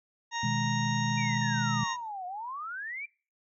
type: harmonic tone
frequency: 932.3 Hz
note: A#5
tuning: in tune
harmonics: 1 / 2 / 3 / 4 / 6 / 7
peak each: -33 / -36 / -42 / -39 / -44 / -42 dBFS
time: 0.31-1.97 s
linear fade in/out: 50 ms
type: chord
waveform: sine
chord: G# minor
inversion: first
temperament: equal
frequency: 123.47 / 155.56 / 207.7 Hz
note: B2 / D#3 / G#3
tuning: 0 / 0 / 0 cents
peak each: -31 / -35 / -32 dBFS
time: 0.43-1.84 s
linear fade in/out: 5 ms
type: exponential two-way sweep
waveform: sine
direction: down then up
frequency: 2402 to 709 to 2402 Hz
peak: -35 dBFS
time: 1.17-3.06 s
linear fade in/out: 10 ms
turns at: 2.26 s
effects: noise-tail reverb RT60 0.4 s tail -25 dB re dry

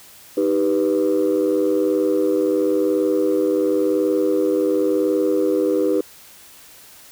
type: chord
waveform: sine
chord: Eb augmented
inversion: none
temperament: equal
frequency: 311.1 / 392 / 493.9 Hz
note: Eb4 / G4 / B4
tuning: 0 / 0 / 0 cents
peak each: -19 dBFS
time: 0.37-6.01 s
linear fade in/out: 5 ms
effects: tanh soft clip ceiling -10 dBFS + white hiss -45 dBFS RMS until 7.11 s

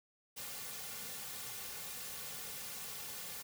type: noise with comb filter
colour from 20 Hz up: white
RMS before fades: -45 dBFS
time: 0.36-3.43 s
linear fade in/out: 20 ms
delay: 3.1 ms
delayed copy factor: -0.8
effects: none

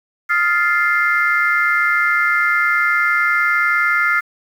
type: chord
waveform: sine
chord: F dominant seventh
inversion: third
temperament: just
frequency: 1257.2 / 1396.9 / 1746.1 / 2095 Hz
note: Eb6 / F6 / A6 / C7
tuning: +18 / 0 / -14 / +2 cents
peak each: -22 / -16 / -21 / -17 dBFS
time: 0.29-4.21 s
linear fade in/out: 20 ms
effects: tanh soft clip ceiling -4 dBFS + 7-bit

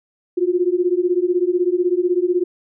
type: beating tone pair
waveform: sine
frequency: 349.2 / 365.2 Hz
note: F4 / F#4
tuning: 0 / -23 cents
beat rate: 16 Hz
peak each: -18 dBFS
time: 0.37-2.44 s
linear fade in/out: 10 ms
effects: none

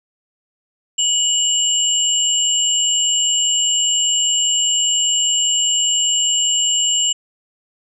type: tone pair together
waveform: sine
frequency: 2931 / 7386 Hz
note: F#7 / A#8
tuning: -17 / -17 cents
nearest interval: octave + major third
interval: 1600 cents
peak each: -17 dBFS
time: 0.98-7.13 s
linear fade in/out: 10 ms
effects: none

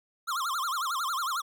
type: tone with vibrato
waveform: square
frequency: 1207 Hz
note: D6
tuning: 47 cents sharp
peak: -29 dBFS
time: 0.27-1.42 s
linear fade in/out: 20 ms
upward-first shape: sine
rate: 11 Hz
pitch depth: 270 cents each way
effects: none

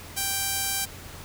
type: tone with band-pass filter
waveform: sawtooth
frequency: 785 Hz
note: G5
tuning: 2 cents sharp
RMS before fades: -28 dBFS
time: 0.16-0.86 s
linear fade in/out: 20 ms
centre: 12000 Hz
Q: 0.68
effects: added 89 Hz sine -45 dBFS peak until 1.24 s + pink hiss -43 dBFS RMS until 1.24 s

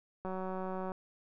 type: click train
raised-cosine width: 1 ms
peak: -26 dBFS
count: 126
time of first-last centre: 0.25-0.918 s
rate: 187 Hz
effects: none

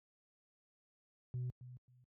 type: tone with echo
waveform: sine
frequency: 124.9 Hz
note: B2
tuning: 20 cents sharp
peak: -35 dBFS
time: 1.34-1.5 s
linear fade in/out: 0 ms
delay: 270 ms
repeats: 2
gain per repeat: -14 dB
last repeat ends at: 2.04 s
effects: tanh soft clip ceiling -35 dBFS + high-pass 60 Hz 12 dB/octave

